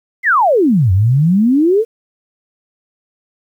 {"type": "exponential two-way sweep", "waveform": "sine", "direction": "down then up", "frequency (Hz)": [2154, 89, 469.6], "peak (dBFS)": -8, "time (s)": [0.23, 1.85], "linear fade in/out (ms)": 50, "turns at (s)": 0.92, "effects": ["8-bit"]}